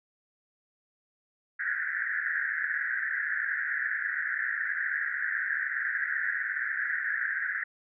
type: band-pass noise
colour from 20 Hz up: white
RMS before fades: -31 dBFS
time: 1.59-7.64 s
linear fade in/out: 10 ms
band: 1500 to 1900 Hz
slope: 96 dB/octave
effects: none